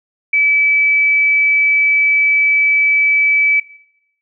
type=tone; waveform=sine; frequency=2300 Hz; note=D7; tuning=37 cents flat; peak=-10 dBFS; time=0.33-3.6 s; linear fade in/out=5 ms; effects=noise-tail reverb RT60 0.7 s tail -17 dB re dry